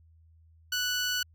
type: tone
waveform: 15% pulse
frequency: 1481 Hz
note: F#6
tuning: 1 cent sharp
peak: -21 dBFS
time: 0.72-1.23 s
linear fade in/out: 5 ms
effects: added 81 Hz sine -56 dBFS peak until 1.34 s